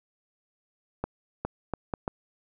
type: accelerating click train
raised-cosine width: 1 ms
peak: -15 dBFS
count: 5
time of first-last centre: 1.04-2.079 s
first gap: 410 ms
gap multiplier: 0.7
effects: none